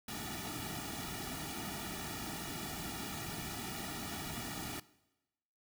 pink noise with comb filter, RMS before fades -42 dBFS, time 0.08-4.8 s, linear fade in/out 5 ms, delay 1.9 ms, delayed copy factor -1, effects noise-tail reverb RT60 1.0 s tail -20 dB re dry

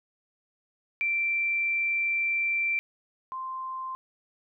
sine tone pair in turn, 2349 / 1044.3 Hz, D7 / C6, 0 / -4 cents, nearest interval octave + major second, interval 1404 cents, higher first, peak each -24 / -32 dBFS, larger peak first, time 1.01-2.79 / 3.32-3.95 s, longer first, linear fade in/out 0 ms, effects none

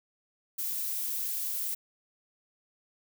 violet noise, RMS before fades -33 dBFS, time 0.58-1.75 s, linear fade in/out 10 ms, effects none

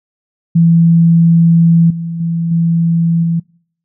sine tone with level steps, 167.1 Hz, E3, 24 cents sharp, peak -5 / -18 / -13 / -9 / -11 dBFS, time 0.55-3.4 s, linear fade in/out 10 ms, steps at 1.9 / 2.2 / 2.51 / 3.23 s, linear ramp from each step 5 ms, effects noise-tail reverb RT60 0.6 s tail -26 dB re dry

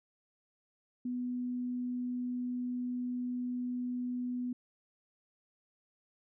sine tone, 247.5 Hz, B3, 4 cents sharp, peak -33 dBFS, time 1.05-4.53 s, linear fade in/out 5 ms, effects none

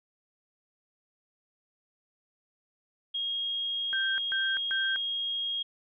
sine tone, 3263 Hz, G#7, 31 cents flat, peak -29 dBFS, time 3.14-5.63 s, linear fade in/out 10 ms
sine tone bursts, 1568 Hz, G6, in tune, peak -28 dBFS, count 3, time 3.93-4.96 s, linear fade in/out 0 ms, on 250 ms, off 140 ms
effects none

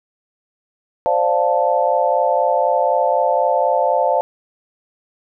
sine chord, D minor seventh, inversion third, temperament equal, 523.3 / 587.3 / 698.5 / 880 Hz, C5 / D5 / F5 / A5, 0 / 0 / 0 / 0 cents, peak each -19 dBFS, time 1.06-4.21 s, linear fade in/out 0 ms, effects none

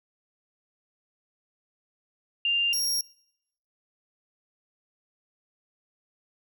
sine / sawtooth tone pair in turn, 2794 / 5588 Hz, F7 / F8, 0 / 0 cents, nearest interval octave, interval 1200 cents, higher second, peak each -22 dBFS, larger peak neither, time 2.45-2.73 / 2.73-3.01 s, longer neither, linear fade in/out 2 ms, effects noise-tail reverb RT60 0.8 s tail -25 dB re dry

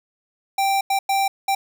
square tone bursts at uneven times, 784 Hz, G5, in tune, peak -18 dBFS, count 4, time 0.58-0.81 / 0.9-0.99 / 1.09-1.28 / 1.48-1.55 s, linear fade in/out 5 ms, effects none

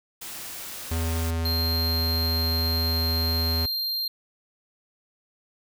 white noise, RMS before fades -37 dBFS, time 0.21-1.31 s, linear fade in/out 10 ms
square tone with pitch glide, 82.41 to 81.89 Hz, E2 to E2, 0 to -11 cents, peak -25 dBFS, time 0.91-3.66 s, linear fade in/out 5 ms, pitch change -11 cents, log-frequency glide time 1.32-2.19 s
square tone, 4186 Hz, C8, in tune, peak -26 dBFS, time 1.45-4.08 s, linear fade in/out 5 ms
effects none

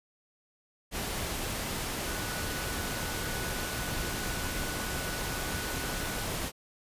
sine tone in noise, 1480 Hz, F#6, in tune, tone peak -42 dBFS, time 2.04-6.26 s, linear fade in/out 50 ms, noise pink, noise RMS -34 dBFS, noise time 0.91-6.52 s, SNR -11 dB, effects resampled to 32000 Hz

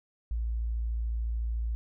sine tone, 56.9 Hz, A#1, 41 cents flat, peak -28 dBFS, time 0.31-1.75 s, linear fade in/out 0 ms, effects none

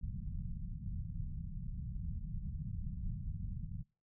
pink low-pass noise, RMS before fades -41 dBFS, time 0.01-3.83 s, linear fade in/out 5 ms, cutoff 190 Hz, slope 48 dB/octave, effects noise-tail reverb RT60 0.3 s tail -23 dB re dry

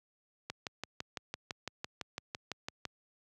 click train, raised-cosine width 0.2 ms, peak -20 dBFS, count 15, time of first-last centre 0.5-2.853 s, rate 5.95 Hz, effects high-pass 80 Hz 12 dB/octave

